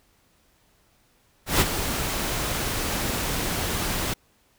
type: noise with ADSR envelope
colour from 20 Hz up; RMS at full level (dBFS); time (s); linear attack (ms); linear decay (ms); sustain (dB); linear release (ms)
pink; -18; 1.46-4.14; 150; 29; -9; 8
effects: pink hiss -63 dBFS RMS until 4.58 s